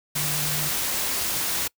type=tone in noise; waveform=sine; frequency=150.1 Hz; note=D3; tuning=38 cents sharp; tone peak=-31 dBFS; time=0.15-0.69 s; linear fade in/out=10 ms; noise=white; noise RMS=-26 dBFS; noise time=0.15-1.68 s; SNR=-8 dB; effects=noise-tail reverb RT60 0.1 s tail -25 dB re dry